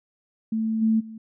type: tone with level steps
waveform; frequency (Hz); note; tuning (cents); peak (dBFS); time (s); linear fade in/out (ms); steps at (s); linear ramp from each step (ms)
sine; 221.5; A3; +12; -22 / -17 / -36; 0.52-1.18; 5; 0.81 / 0.99; 20
effects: none